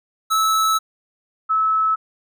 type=tone pair in turn; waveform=square / sine; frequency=1305 / 1300.1 Hz; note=E6 / E6; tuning=-18 / -24 cents; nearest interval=unison; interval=6 cents; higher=first; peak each=-16 / -15 dBFS; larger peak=second; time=0.3-0.79 / 1.49-1.96 s; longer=first; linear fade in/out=20 ms; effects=none